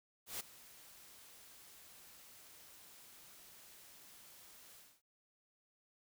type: noise with ADSR envelope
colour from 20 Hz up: white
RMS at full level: -41 dBFS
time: 0.26-5.02 s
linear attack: 140 ms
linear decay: 11 ms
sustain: -18 dB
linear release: 250 ms
effects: none

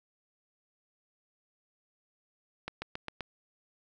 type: accelerating click train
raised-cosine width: 0.3 ms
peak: -20 dBFS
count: 5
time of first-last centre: 2.68-3.207 s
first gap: 140 ms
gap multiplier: 0.96
effects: none

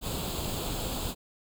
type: noise with comb filter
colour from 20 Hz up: pink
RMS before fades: -33 dBFS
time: 0.01-1.15 s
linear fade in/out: 50 ms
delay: 0.26 ms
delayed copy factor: +0.7
effects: none

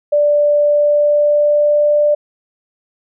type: tone with pitch glide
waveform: sine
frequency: 587.3 to 591.7 Hz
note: D5 to D5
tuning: 0 to +13 cents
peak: -9 dBFS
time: 0.12-2.15 s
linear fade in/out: 10 ms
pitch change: +13 cents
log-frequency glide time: 0.6-1.99 s
effects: none

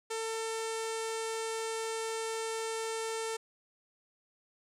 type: tone with low-pass filter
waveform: sawtooth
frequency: 448 Hz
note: A4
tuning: 31 cents sharp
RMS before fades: -36 dBFS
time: 0.1-3.37 s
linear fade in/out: 10 ms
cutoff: 8600 Hz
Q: 2.7
effects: none

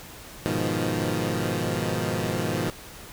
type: chord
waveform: 15% pulse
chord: F half-diminished seventh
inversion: first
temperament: equal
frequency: 103.83 / 123.47 / 155.56 / 174.61 Hz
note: Ab2 / Cb3 / Eb3 / F3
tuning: 0 / 0 / 0 / 0 cents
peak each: -24 dBFS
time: 0.46-2.7 s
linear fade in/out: 0 ms
effects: pink hiss -43 dBFS RMS until 3.12 s

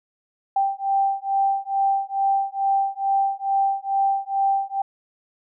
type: beating tone pair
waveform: sine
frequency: 784 / 786.3 Hz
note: G5 / G5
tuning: 0 / +5 cents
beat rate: 2.3 Hz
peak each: -22 dBFS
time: 0.56-4.82 s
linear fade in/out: 5 ms
effects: none

